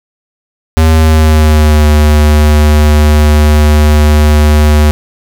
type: tone with pitch glide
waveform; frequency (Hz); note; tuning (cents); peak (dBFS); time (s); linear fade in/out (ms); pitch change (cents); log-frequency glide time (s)
square; 79.7 to 75.23; D#2 to D2; +42 to +42; -4; 0.77-4.91; 0; -100; 0.91-1.88
effects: none